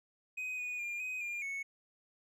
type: tone with pitch steps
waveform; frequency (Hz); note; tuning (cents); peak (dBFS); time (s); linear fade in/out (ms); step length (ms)
triangle; 2509 / 2470 / 2404 / 2510 / 2404 / 2208; D#7 / D#7 / D7 / D#7 / D7 / C#7; +14 / -13 / +40 / +15 / +40 / -7; -35; 0.37-1.63; 10; 210
effects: none